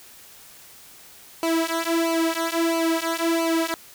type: tone with flanger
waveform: sawtooth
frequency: 330.2 Hz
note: E4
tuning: 3 cents sharp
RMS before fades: -23 dBFS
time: 1.43-3.74 s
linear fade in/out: 0 ms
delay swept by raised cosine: 0.56 to 3.46 ms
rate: 1.5 Hz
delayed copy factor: -0.95
effects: white hiss -47 dBFS RMS until 3.94 s